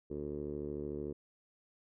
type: tone with low-pass filter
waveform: 10% pulse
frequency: 73.42 Hz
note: D2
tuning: in tune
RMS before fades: -40 dBFS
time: 0.1-1.13 s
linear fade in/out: 10 ms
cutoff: 410 Hz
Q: 3.8
effects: none